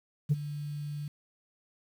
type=tone with ADSR envelope; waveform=sine; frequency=146.83 Hz; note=D3; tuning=in tune; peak=-18 dBFS; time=0.29-1.08 s; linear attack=28 ms; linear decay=28 ms; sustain=-16 dB; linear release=3 ms; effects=tanh soft clip ceiling -19 dBFS + 9-bit